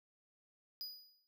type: tone with exponential decay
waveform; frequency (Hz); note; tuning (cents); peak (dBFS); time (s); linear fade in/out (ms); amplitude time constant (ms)
square; 4934; D#8; -15; -40; 0.81-1.27; 0; 100
effects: none